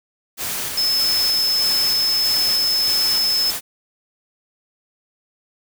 white noise with tremolo, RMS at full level -25 dBFS, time 0.37-3.61 s, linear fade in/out 50 ms, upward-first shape square, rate 1.6 Hz, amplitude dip 25%
sine tone, 5220 Hz, E8, 18 cents flat, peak -16 dBFS, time 0.77-3.51 s, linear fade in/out 10 ms
effects none

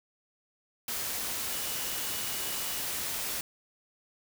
sine tone in noise, 2926 Hz, F#7, 20 cents flat, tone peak -45 dBFS, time 1.52-2.8 s, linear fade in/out 2 ms, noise white, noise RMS -34 dBFS, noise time 0.88-3.41 s, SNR -14 dB, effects none

